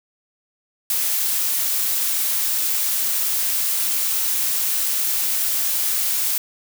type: noise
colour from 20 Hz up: blue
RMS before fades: -21 dBFS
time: 0.9-6.38 s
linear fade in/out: 2 ms
effects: none